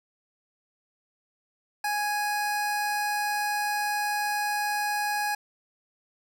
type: tone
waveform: 25% pulse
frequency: 830.6 Hz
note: G#5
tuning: in tune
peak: -22 dBFS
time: 1.84-5.35 s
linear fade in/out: 5 ms
effects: 8-bit